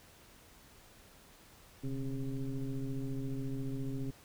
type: tone with frequency modulation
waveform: sine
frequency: 130.81 Hz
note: C3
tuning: in tune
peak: -34 dBFS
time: 1.83-4.11 s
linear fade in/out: 10 ms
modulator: 138 Hz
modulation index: 1.4
effects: pink hiss -59 dBFS RMS until 4.24 s